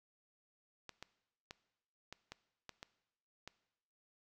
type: clicks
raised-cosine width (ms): 0.2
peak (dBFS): -29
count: 8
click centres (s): 0.893 / 1.026 / 1.509 / 2.126 / 2.32 / 2.693 / 2.829 / 3.476
effects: noise-tail reverb RT60 0.9 s tail -19 dB re dry